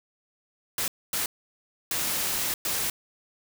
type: noise bursts at uneven times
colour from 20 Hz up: white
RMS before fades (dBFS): -28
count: 4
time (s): 0.78-0.88 / 1.13-1.26 / 1.91-2.54 / 2.65-2.9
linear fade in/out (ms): 2
effects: none